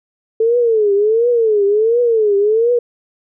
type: tone with vibrato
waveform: sine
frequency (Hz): 440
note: A4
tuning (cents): 0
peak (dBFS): -10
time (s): 0.4-2.79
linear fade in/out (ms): 5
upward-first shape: triangle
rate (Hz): 1.4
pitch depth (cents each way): 190
effects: none